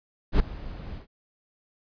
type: noise with ADSR envelope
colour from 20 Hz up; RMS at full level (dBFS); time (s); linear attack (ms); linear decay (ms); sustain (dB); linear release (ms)
brown; -18; 0.32-1.07; 79; 4; -19; 110
effects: resampled to 11025 Hz